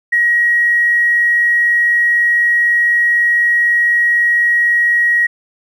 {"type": "tone with tanh clipping", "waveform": "triangle", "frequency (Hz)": 1898, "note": "A#6", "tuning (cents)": 31, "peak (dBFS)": -9, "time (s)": [0.12, 5.27], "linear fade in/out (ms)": 10, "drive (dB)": 2, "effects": []}